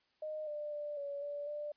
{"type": "tone with pitch steps", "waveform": "sine", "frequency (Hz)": [616, 595, 590, 567, 579, 592], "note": ["D#5", "D5", "D5", "C#5", "D5", "D5"], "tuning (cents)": [-17, 22, 8, 39, -25, 14], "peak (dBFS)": -38, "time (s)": [0.22, 1.72], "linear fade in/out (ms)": 5, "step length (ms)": 250, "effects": ["white hiss -75 dBFS RMS until 1.76 s", "resampled to 11025 Hz"]}